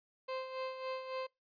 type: tone with tremolo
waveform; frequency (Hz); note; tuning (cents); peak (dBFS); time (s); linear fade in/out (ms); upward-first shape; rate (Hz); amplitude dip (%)
30% pulse; 521; C5; -7; -34; 0.28-1.27; 10; sine; 3.6; 60
effects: noise-tail reverb RT60 0.2 s tail -24 dB re dry + resampled to 11025 Hz